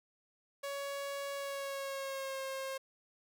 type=tone with pitch glide; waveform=sawtooth; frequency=560 to 535 Hz; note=C#5 to C5; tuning=+18 to +38 cents; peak=-34 dBFS; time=0.63-2.78 s; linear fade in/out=10 ms; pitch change=-80 cents; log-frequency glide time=1.35-2.41 s; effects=none